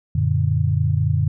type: chord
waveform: sine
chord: Gb augmented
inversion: none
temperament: equal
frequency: 92.5 / 116.54 / 146.83 Hz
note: Gb2 / Bb2 / D3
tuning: 0 / 0 / 0 cents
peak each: -20 / -21 / -20 dBFS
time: 0.15-1.28 s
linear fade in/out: 5 ms
effects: none